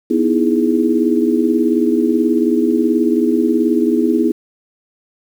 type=chord; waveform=sine; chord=E major seventh; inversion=second; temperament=equal; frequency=246.9 / 311.1 / 329.6 / 415.3 Hz; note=B3 / D#4 / E4 / G#4; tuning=0 / 0 / 0 / 0 cents; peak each=-16 / -18 / -16 / -19 dBFS; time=0.1-4.32 s; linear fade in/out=10 ms; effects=7-bit